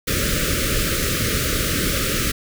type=band-stop noise; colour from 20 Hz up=pink; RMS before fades=-21 dBFS; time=0.07-2.32 s; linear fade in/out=10 ms; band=600 to 1200 Hz; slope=96 dB/octave; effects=none